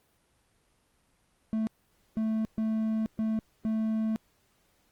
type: tone bursts at uneven times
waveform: triangle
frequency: 220 Hz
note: A3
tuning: in tune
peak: -24 dBFS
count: 5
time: 1.53-1.67 / 2.17-2.45 / 2.58-3.06 / 3.19-3.39 / 3.65-4.16 s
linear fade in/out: 0 ms
effects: pink hiss -69 dBFS RMS until 4.91 s + Opus 32 kbps